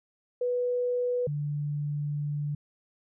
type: tone pair in turn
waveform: sine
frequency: 492.2 / 146.63 Hz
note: B4 / D3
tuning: -6 / -2 cents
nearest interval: octave + major sixth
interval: 2096 cents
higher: first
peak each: -25 / -28 dBFS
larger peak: first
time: 0.41-1.27 / 1.27-2.55 s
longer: second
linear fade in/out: 5 ms
effects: none